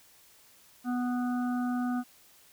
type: harmonic tone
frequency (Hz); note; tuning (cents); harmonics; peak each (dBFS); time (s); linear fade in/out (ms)
246.9; B3; 0; 1 / 3 / 5 / 6; -28 / -38 / -42 / -44; 0.84-2.04; 50
effects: white hiss -59 dBFS RMS until 2.52 s